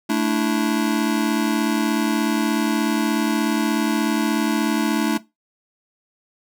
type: chord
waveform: square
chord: A suspended fourth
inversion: none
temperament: just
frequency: 220 / 293.3 / 330 Hz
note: A3 / D4 / E4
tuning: 0 / -2 / +2 cents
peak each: -23 / -22 / -25 dBFS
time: 0.09-5.18 s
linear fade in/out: 10 ms
effects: noise-tail reverb RT60 0.2 s tail -17 dB re dry